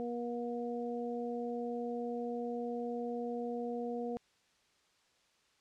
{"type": "harmonic tone", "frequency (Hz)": 239.1, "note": "A#3", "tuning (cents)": 44, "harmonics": [1, 2, 3], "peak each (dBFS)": [-39, -38, -44], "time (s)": [0, 4.17], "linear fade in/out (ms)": 0, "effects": ["white hiss -71 dBFS RMS until 5.6 s", "low-pass 6000 Hz 12 dB/octave"]}